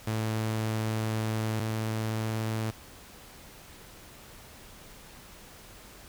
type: tone pair in turn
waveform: sawtooth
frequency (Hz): 110 / 110.47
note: A2 / A2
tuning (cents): 0 / +7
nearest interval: unison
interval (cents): 7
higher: second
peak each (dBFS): -24 / -25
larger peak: first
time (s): 0.07-1.6 / 1.6-2.71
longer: first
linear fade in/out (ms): 5
effects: pink hiss -50 dBFS RMS until 6.08 s